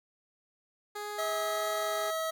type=tone with vibrato; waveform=15% pulse; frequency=414.8 Hz; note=G#4; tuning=2 cents flat; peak=-30 dBFS; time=0.95-2.11 s; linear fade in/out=10 ms; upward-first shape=triangle; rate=1.7 Hz; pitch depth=8 cents each way
type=tone; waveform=25% pulse; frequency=644 Hz; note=E5; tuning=41 cents flat; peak=-27 dBFS; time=1.18-2.31 s; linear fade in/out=10 ms
effects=none